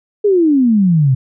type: exponential sweep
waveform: sine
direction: down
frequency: 426.3 to 125.4 Hz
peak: -8 dBFS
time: 0.24-1.15 s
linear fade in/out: 10 ms
effects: none